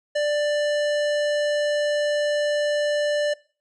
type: tone with hard clipping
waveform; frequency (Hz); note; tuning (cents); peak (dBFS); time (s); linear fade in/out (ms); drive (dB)
sine; 590; D5; +8; -22; 0.15-3.34; 10; 17
effects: noise-tail reverb RT60 0.4 s tail -22 dB re dry + resampled to 24000 Hz